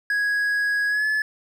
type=tone with pitch glide; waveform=triangle; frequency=1661.2 to 1720.8 Hz; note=G#6 to A6; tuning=0 to -39 cents; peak=-18 dBFS; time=0.1-1.22 s; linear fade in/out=2 ms; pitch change=+61 cents; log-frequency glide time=0.88-1.06 s; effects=none